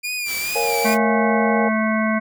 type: tone with vibrato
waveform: sawtooth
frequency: 2400 Hz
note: D7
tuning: 37 cents sharp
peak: -20 dBFS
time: 0.03-0.95 s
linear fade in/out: 20 ms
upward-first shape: sine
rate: 2.3 Hz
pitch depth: 64 cents each way
type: noise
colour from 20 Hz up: white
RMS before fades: -30 dBFS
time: 0.25-0.98 s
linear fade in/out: 50 ms
type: chord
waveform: sine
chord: Bb minor seventh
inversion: none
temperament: equal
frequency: 466.2 / 554.4 / 698.5 / 830.6 Hz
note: Bb4 / Db5 / F5 / Ab5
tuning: 0 / 0 / 0 / 0 cents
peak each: -22 / -27 / -28 / -23 dBFS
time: 0.55-1.69 s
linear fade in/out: 10 ms
type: harmonic tone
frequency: 218.5 Hz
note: A3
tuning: 12 cents flat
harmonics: 1 / 3 / 5 / 7 / 9 / 10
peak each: -19 / -24 / -26 / -27 / -29 / -29 dBFS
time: 0.84-2.2 s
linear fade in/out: 20 ms
effects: none